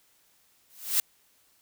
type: noise with exponential growth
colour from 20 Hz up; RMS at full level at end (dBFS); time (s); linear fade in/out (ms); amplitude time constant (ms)
blue; -20; 0.7-1; 2; 64
effects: white hiss -65 dBFS RMS until 1.61 s